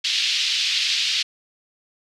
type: band-pass noise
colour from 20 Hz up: pink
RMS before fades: -22 dBFS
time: 0.04-1.23 s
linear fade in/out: 10 ms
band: 2800 to 4800 Hz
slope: 24 dB/octave
effects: none